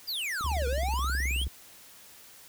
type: exponential two-way sweep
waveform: square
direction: down then up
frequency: 5050 to 466.2 to 3416 Hz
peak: -31 dBFS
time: 0.07-1.45 s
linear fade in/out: 20 ms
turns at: 0.67 s
type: click train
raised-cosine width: 3 ms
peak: -31 dBFS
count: 21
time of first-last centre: 0.41-1.468 s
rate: 18.9 Hz
type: tone with pitch glide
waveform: sine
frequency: 72.8 to 65.61 Hz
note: D2 to C2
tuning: -15 to +5 cents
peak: -28 dBFS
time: 0.44-1.48 s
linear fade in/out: 5 ms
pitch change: -180 cents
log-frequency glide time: 0.58-0.74 s
effects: white hiss -52 dBFS RMS until 2.48 s